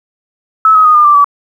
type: tone with pitch steps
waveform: sine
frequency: 1300 / 1268.1 / 1237 / 1206.7 / 1177.1 / 1148.2 Hz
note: E6 / D#6 / D#6 / D6 / D6 / D6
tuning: -24 / +33 / -10 / +47 / +4 / -39 cents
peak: -3 dBFS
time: 0.65-1.244 s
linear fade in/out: 2 ms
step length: 99 ms
effects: 7-bit